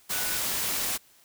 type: tone in noise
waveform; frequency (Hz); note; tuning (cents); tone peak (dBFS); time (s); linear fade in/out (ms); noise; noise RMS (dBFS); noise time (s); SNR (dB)
sine; 1480; F#6; 0; -38; 0.11-0.39; 20; white; -29; 0.09-0.98; -12
effects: white hiss -59 dBFS RMS until 1.24 s